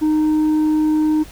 triangle tone with tanh clipping, 308.3 Hz, D#4, 16 cents flat, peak -14 dBFS, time 0.01-1.24 s, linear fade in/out 20 ms, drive 8 dB, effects added 50 Hz sine -42 dBFS peak until 1.31 s + pink hiss -42 dBFS RMS until 1.31 s

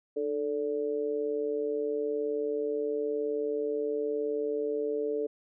sine tone with amplitude modulation, 440 Hz, A4, in tune, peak -24 dBFS, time 0.16-5.27 s, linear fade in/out 10 ms, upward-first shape sine, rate 139 Hz, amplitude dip 85%, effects none

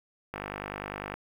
click train, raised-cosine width 0.5 ms, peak -19 dBFS, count 41, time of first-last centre 0.34-1.14 s, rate 50 Hz, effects 8-bit

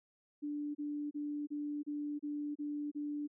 sine tone bursts, 293.7 Hz, D4, in tune, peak -36 dBFS, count 8, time 0.42-3.277 s, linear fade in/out 20 ms, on 330 ms, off 31 ms, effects none

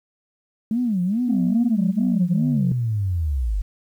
sine tone with vibrato, 210 Hz, G#3, 19 cents sharp, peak -18 dBFS, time 0.71-2.72 s, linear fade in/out 2 ms, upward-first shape sine, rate 2.4 Hz, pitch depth 300 cents each way
sine linear sweep, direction down, 262.6 to 43.98 Hz, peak -19 dBFS, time 1.28-3.62 s, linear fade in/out 10 ms
effects tanh soft clip ceiling -11 dBFS + 9-bit

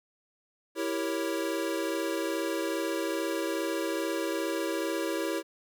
square chord, E diminished seventh, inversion none, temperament equal, 329.6 / 392 / 466.2 / 554.4 Hz, E4 / G4 / Bb4 / Db5, 0 / 0 / 0 / 0 cents, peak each -33 / -36 / -38 / -36 dBFS, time 0.75-5.43 s, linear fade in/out 50 ms, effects none

